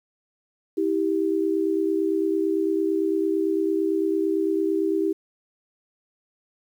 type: tone pair together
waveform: sine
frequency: 323.1 / 392 Hz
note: E4 / G4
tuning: -35 / 0 cents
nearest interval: minor third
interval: 335 cents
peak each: -23 dBFS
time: 0.77-5.13 s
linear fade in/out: 10 ms
effects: 9-bit